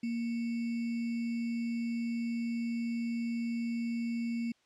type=tone with sample-and-hold; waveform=sine; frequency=233.1 Hz; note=A#3; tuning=in tune; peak=-31 dBFS; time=0.03-4.52 s; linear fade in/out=5 ms; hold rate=2450 Hz; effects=white hiss -70 dBFS RMS until 4.65 s + low-pass 5000 Hz 12 dB/octave